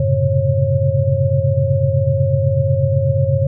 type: tone cluster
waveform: sine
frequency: 92.8 / 108.6 / 130.8 / 138.9 / 544 Hz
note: F#2 / A2 / C3 / C#3 / C#5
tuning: +6 / -22 / 0 / +4 / -33 cents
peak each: -19 dBFS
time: 0-3.47 s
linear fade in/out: 5 ms
effects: none